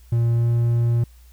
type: tone with pitch glide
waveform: triangle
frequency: 117.1 to 117.91 Hz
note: A#2 to A#2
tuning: +8 to +20 cents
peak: -14 dBFS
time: 0.12-1.04 s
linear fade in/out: 5 ms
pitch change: +12 cents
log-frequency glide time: 0.33-0.5 s
effects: added 60 Hz sine -45 dBFS peak until 1.32 s + white hiss -58 dBFS RMS until 1.32 s